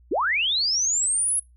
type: linear sweep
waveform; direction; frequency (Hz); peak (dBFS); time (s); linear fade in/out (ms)
sine; up; 244.8 to 10790; -20; 0.11-1.4; 10
effects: noise-tail reverb RT60 0.2 s tail -23 dB re dry + added 60 Hz sine -51 dBFS peak until 1.56 s